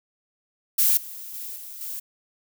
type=noise with level steps; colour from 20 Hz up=violet; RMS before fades=-19 / -38 / -35 / -39 / -33 dBFS; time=0.78-2 s; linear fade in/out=10 ms; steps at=0.97 / 1.34 / 1.56 / 1.81 s; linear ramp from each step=2 ms; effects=none